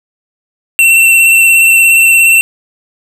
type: tone with vibrato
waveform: square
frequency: 2700 Hz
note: E7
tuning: 41 cents sharp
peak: -4 dBFS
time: 0.79-2.41 s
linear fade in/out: 0 ms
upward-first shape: square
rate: 17 Hz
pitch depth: 17 cents each way
effects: none